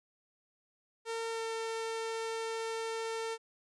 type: tone with pitch glide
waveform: sawtooth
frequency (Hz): 455.3 to 451.1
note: A#4 to A4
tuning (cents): -41 to +43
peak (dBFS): -31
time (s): 1.05-3.38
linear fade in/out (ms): 50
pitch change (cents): -16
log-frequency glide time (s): 1.3-1.43
effects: resampled to 22050 Hz